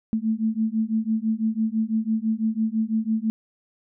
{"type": "beating tone pair", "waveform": "sine", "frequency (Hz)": [217.9, 223.9], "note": ["A3", "A3"], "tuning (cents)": [-17, 30], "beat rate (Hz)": 6, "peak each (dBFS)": -24, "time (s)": [0.13, 3.3], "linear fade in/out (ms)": 0, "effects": []}